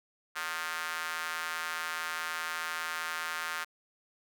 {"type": "tone with high-pass filter", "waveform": "square", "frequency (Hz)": 82.41, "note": "E2", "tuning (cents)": 0, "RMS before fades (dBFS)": -36, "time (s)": [0.35, 3.65], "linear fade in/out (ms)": 20, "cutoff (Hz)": 1400, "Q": 2.4, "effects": []}